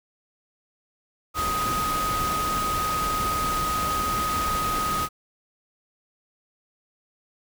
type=tone in noise; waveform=sine; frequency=1253 Hz; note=D#6; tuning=12 cents sharp; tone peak=-24 dBFS; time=1.34-5.09 s; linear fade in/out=50 ms; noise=pink; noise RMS=-30 dBFS; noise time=1.34-5.09 s; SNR=+3 dB; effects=none